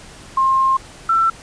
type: tone pair in turn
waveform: sine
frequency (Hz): 1063 / 1339.3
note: C6 / E6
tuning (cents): +27 / +27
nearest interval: major third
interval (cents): 400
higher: second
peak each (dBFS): -12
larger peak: neither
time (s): 0.37-0.77 / 1.09-1.3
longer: first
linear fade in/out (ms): 5
effects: pink hiss -40 dBFS RMS until 1.42 s + resampled to 22050 Hz